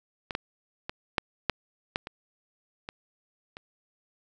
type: clicks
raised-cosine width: 0.3 ms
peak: -17 / -12 / -17 / -7 / -7 / -11 / -21 / -20 / -25 dBFS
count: 9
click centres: 0.308 / 0.351 / 0.895 / 1.182 / 1.497 / 1.959 / 2.071 / 2.889 / 3.569 s
effects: none